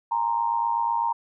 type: tone with amplitude modulation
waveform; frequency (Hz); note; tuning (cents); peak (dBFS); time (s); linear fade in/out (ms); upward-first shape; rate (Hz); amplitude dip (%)
sine; 931; A#5; -2; -18; 0.11-1.13; 10; sine; 108; 75
effects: none